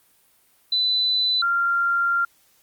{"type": "tone pair in turn", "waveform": "sine", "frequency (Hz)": [3998, 1386.8], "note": ["B7", "F6"], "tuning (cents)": [20, -13], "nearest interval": "octave + tritone", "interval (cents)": 1833, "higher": "first", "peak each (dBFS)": -18, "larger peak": "neither", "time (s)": [[0.72, 1.42], [1.42, 2.25]], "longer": "second", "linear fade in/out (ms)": 5, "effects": ["white hiss -60 dBFS RMS until 2.62 s", "Opus 32 kbps"]}